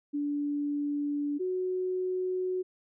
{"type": "tone pair in turn", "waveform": "sine", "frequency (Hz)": [290, 368.7], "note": ["D4", "F#4"], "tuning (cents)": [-22, -6], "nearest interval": "major third", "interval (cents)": 416, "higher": "second", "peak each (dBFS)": -28, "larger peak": "neither", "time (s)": [[0.13, 1.39], [1.39, 2.63]], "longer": "first", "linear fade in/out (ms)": 20, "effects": []}